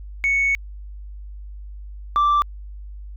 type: tone pair in turn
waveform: sine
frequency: 2217 / 1171.7 Hz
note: C#7 / D6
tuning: 0 / -4 cents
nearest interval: major seventh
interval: 1104 cents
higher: first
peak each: -15 / -12 dBFS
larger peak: second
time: 0.24-0.55 / 2.16-2.42 s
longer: first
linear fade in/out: 0 ms
effects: tanh soft clip ceiling -13 dBFS + added 50 Hz sine -33 dBFS peak until 3.16 s